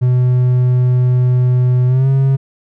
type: tone with pitch glide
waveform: triangle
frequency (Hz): 125.3 to 135.07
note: B2 to C#3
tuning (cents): +25 to -45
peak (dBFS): -7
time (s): 0.01-2.37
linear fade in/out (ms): 20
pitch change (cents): +130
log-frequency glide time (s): 1.87-2.08
effects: none